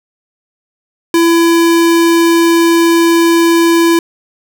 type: tone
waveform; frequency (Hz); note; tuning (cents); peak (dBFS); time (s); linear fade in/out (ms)
square; 335.4; E4; +30; -7; 1.14-3.99; 2
effects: none